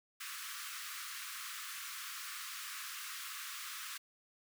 pink high-pass noise, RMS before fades -45 dBFS, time 0.2-3.98 s, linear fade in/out 10 ms, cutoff 1100 Hz, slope 96 dB/octave, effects none

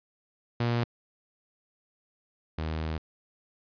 sawtooth tone pair in turn, 118.8 / 79.15 Hz, A#2 / D#2, +33 / +30 cents, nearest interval perfect fifth, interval 703 cents, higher first, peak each -21 / -26 dBFS, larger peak first, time 0.6-0.84 / 2.58-2.98 s, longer second, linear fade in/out 5 ms, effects resampled to 11025 Hz

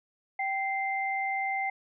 sine tone pair together, 777.8 / 2085 Hz, G5 / C7, -14 / -7 cents, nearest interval octave + perfect fourth, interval 1707 cents, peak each -30 / -31 dBFS, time 0.39-1.7 s, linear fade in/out 5 ms, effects none

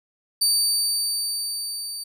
25% pulse tone with level ramp, 4609 Hz, D8, 33 cents flat, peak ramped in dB -12 to -26 dBFS, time 0.41-2.04 s, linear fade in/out 10 ms, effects none

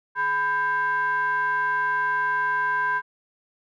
triangle ring-modulated tone, 290 Hz, D4, 22 cents flat, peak -16 dBFS, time 0.15-3.02 s, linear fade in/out 50 ms, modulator 1290 Hz, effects none

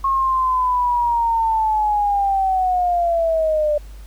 sine linear sweep, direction down, 1088 to 590 Hz, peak -15 dBFS, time 0.04-3.78 s, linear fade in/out 5 ms, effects added 50 Hz sine -34 dBFS peak until 4.06 s + pink hiss -50 dBFS RMS until 4.06 s

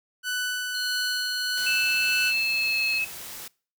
sawtooth tone with tremolo, 1492 Hz, F#6, 14 cents sharp, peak -22 dBFS, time 0.23-2.33 s, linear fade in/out 50 ms, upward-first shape sine, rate 1.6 Hz, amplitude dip 30%
sine tone, 4249 Hz, C8, 26 cents sharp, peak -30 dBFS, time 0.74-2.99 s, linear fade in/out 10 ms
white noise, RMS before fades -39 dBFS, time 1.57-3.48 s, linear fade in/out 5 ms
sine tone with pitch glide, 2637 to 2584 Hz, E7 to E7, 0 to -35 cents, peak -23 dBFS, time 1.66-3.05 s, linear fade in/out 10 ms, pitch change -35 cents, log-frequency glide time 2.35-2.92 s
effects noise-tail reverb RT60 0.4 s tail -24 dB re dry

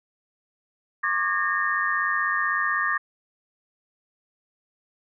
sine tone cluster, 1094 / 1190 / 1649 / 1831 Hz, C#6 / D6 / G#6 / A#6, -23 / +22 / -13 / -32 cents, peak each -30 / -27 / -28 / -25 dBFS, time 1.03-2.98 s, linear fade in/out 10 ms, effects none

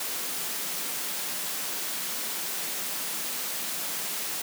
white high-pass noise, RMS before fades -32 dBFS, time 0-4.42 s, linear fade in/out 5 ms, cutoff 150 Hz, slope 96 dB/octave, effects none

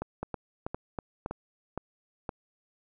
two click trains, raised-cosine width 1 ms, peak -19 / -19 dBFS, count 5 / 5, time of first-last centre 0.23-2.292 / 0.02-1.31 s, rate 1.94 / 3.1 Hz, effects none

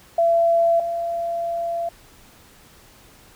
sine tone pair in turn, 674 / 679.9 Hz, E5 / F5, +38 / -47 cents, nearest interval unison, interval 15 cents, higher second, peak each -14 / -22 dBFS, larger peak first, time 0.18-0.8 / 0.8-1.89 s, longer second, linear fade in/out 5 ms, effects pink hiss -50 dBFS RMS until 3.35 s

